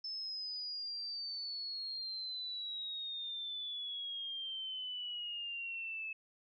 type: exponential sweep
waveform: sine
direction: down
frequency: 5270 to 2600 Hz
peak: -39 dBFS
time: 0.04-6.13 s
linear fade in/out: 5 ms
effects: none